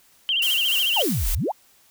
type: tone with vibrato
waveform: sine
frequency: 2960 Hz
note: F#7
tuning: in tune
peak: -19 dBFS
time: 0.29-1.02 s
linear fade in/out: 0 ms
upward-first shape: sine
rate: 14 Hz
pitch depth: 140 cents each way
type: noise with tremolo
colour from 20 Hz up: blue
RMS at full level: -27 dBFS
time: 0.42-1.35 s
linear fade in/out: 2 ms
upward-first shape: sine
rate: 3.6 Hz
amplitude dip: 45%
type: exponential two-way sweep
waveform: sine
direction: down then up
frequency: 1000 to 30.87 to 1000 Hz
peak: -21 dBFS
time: 0.96-1.52 s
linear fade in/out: 10 ms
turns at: 1.31 s
effects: white hiss -57 dBFS RMS until 1.9 s